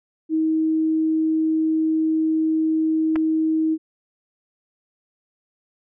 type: tone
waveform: sine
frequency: 317.2 Hz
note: D#4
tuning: 33 cents sharp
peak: -17 dBFS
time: 0.29-3.78 s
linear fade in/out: 50 ms
type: clicks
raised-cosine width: 0.5 ms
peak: -15 dBFS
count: 2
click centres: 3.158 / 3.161 s
effects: none